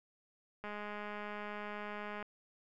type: click train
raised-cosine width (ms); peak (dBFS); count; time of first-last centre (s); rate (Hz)
0.5; -29; 331; 0.64-2.227; 208
effects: none